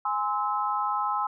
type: chord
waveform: sine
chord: Ab augmented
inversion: none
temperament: just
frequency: 830.6 / 1038.3 / 1297.8 Hz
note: Ab5 / C6 / E6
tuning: 0 / -14 / -27 cents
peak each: -29 dBFS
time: 0.05-1.27 s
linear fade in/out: 5 ms
effects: none